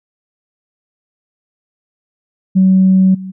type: tone with level steps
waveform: sine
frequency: 188.6 Hz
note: F#3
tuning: 33 cents sharp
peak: -5 / -23 dBFS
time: 2.55-3.32 s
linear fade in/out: 20 ms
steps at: 3.14 s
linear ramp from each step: 10 ms
effects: tanh soft clip ceiling -1 dBFS